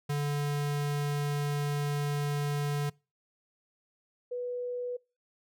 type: tone pair in turn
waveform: square / sine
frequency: 145.1 / 491.5 Hz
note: D3 / B4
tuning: -21 / -8 cents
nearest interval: octave + major sixth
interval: 2113 cents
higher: second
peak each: -29 / -32 dBFS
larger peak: first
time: 0.09-2.9 / 4.31-4.97 s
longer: first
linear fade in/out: 10 ms
effects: noise-tail reverb RT60 0.3 s tail -25 dB re dry